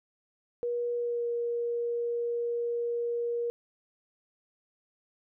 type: tone with pitch glide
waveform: sine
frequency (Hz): 479.6 to 473.3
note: A#4 to A#4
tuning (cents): +49 to +26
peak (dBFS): -28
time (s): 0.63-3.5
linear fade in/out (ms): 0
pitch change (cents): -23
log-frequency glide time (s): 0.95-1.26
effects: none